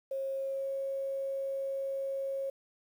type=tone with pitch glide; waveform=sine; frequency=540 to 543.8 Hz; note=C#5 to C#5; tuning=-45 to -33 cents; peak=-32 dBFS; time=0.11-2.5 s; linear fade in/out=5 ms; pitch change=+12 cents; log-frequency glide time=0.36-0.69 s; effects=10-bit